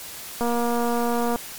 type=click train; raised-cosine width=1 ms; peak=-12 dBFS; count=226; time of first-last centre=0.41-1.359 s; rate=237 Hz; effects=white hiss -37 dBFS RMS until 1.58 s + MP3 96 kbps